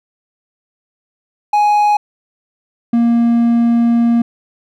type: tone pair in turn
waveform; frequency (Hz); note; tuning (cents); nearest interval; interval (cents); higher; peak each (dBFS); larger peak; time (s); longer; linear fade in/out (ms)
triangle; 833 / 234.4; G#5 / A#3; +5 / +10; octave + minor seventh; 2195; first; -7; neither; 1.53-1.97 / 2.93-4.22; second; 5
effects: none